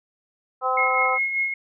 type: harmonic tone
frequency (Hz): 257.8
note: C4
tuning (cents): -26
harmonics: 2 / 3 / 4 / 5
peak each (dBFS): -27 / -25 / -26 / -24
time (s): 0.61-1.19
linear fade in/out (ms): 50
type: tone with tremolo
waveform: sine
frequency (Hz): 2162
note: C#7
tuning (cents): -44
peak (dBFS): -19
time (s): 0.77-1.54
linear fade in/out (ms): 5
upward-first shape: sine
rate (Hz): 5.1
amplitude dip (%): 50
effects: none